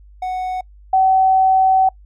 triangle / sine tone pair in turn, 740 / 759.9 Hz, F#5 / F#5, 0 / +46 cents, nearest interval unison, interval 46 cents, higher second, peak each -18 / -10 dBFS, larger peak second, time 0.22-0.61 / 0.93-1.89 s, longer second, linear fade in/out 5 ms, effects noise-tail reverb RT60 0.1 s tail -25 dB re dry + added 50 Hz sine -41 dBFS peak until 2.05 s

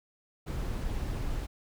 brown noise, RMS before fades -33 dBFS, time 0.46-1.47 s, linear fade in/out 20 ms, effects none

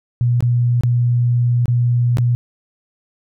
sine tone with dropouts, 121 Hz, B2, 35 cents flat, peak -12 dBFS, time 0.21-2.35 s, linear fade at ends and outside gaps 0 ms, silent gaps 0.406-0.425 / 0.809-0.835 / 1.657-1.681 / 2.171-2.184 s, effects none

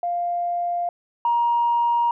sine tone pair in turn, 698.5 / 944.9 Hz, F5 / A#5, 0 / +23 cents, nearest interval perfect fourth, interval 523 cents, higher second, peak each -21 / -16 dBFS, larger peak second, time 0.03-0.89 / 1.25-2.11 s, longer neither, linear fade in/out 2 ms, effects tanh soft clip ceiling -12 dBFS

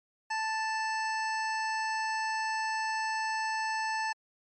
25% pulse tone, 880 Hz, A5, in tune, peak -26 dBFS, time 0.3-4.13 s, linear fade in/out 10 ms, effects MP3 32 kbps

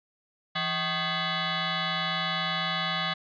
sine tone with frequency modulation, 1100 Hz, C#6, 14 cents flat, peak -26 dBFS, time 0.55-3.14 s, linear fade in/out 10 ms, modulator 466 Hz, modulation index 6.4, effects resampled to 11025 Hz

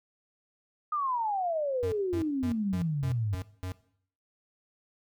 sine exponential sweep, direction down, 1244.5 to 98 Hz, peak -27 dBFS, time 0.92-3.35 s, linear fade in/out 5 ms
square tone bursts, 92.1 Hz, F#2, 7 cents flat, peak -34 dBFS, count 7, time 1.83-3.72 s, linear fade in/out 0 ms, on 90 ms, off 210 ms
effects noise-tail reverb RT60 0.6 s tail -18 dB re dry

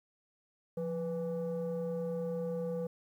sine tone pair together, 174.61 / 493.9 Hz, F3 / B4, 0 / 0 cents, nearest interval octave + tritone, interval 1800 cents, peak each -35 / -33 dBFS, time 0.77-2.87 s, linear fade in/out 5 ms, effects tanh soft clip ceiling -30 dBFS + 11-bit

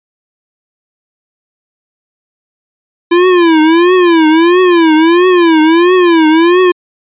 square tone with vibrato, 338.4 Hz, E4, 45 cents sharp, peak -5 dBFS, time 3.11-6.72 s, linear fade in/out 10 ms, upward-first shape triangle, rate 1.5 Hz, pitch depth 170 cents each way, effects resampled to 8000 Hz

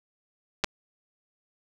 clicks, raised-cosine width 0.2 ms, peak -7 dBFS, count 2, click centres 0.639 / 0.644 s, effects none

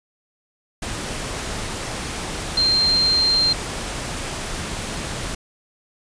sine tone in noise, 4171 Hz, C8, 6 cents flat, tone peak -15 dBFS, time 2.57-3.53 s, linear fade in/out 5 ms, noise pink, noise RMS -28 dBFS, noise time 0.82-5.35 s, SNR +10 dB, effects resampled to 22050 Hz

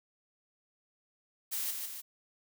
blue noise with echo, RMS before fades -35 dBFS, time 1.51-1.72 s, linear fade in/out 20 ms, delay 150 ms, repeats 2, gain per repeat -4 dB, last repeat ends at 2.02 s, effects none

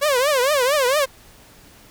sawtooth tone with vibrato, 545 Hz, C#5, 29 cents flat, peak -12 dBFS, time 0.01-1.06 s, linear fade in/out 20 ms, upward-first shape triangle, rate 4.4 Hz, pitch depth 230 cents each way, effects pink hiss -48 dBFS RMS until 1.9 s

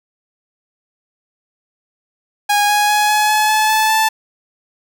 sawtooth tone with pitch steps, 823 / 830.6 / 838.4 / 846.1 / 854 / 861.9 / 869.9 / 878 Hz, G#5 / G#5 / G#5 / G#5 / G#5 / A5 / A5 / A5, -16 / 0 / +16 / +32 / +48 / -36 / -20 / -4 cents, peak -8 dBFS, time 2.49-4.09 s, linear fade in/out 10 ms, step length 200 ms, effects none

